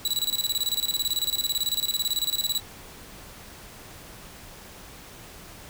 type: tone with tremolo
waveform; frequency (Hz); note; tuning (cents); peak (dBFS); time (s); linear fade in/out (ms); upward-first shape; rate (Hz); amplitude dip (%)
sawtooth; 3927; B7; -11; -19; 0.05-2.6; 2; square; 18; 80
effects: pink hiss -45 dBFS RMS until 5.69 s